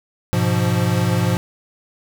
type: chord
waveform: square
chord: F diminished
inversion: first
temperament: equal with one note detuned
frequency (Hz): 103.53 / 123.47 / 174.61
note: Ab2 / Cb3 / F3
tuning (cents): -5 / 0 / 0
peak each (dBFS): -21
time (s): 0.33-1.37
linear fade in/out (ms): 0
effects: 8-bit